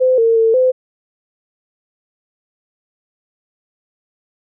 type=tone with pitch steps; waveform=sine; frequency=513 / 456.2 / 449.7 / 512 Hz; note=C5 / A#4 / A4 / C5; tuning=-34 / -37 / +38 / -38 cents; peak=-9 dBFS; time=0-0.72 s; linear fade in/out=20 ms; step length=180 ms; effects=none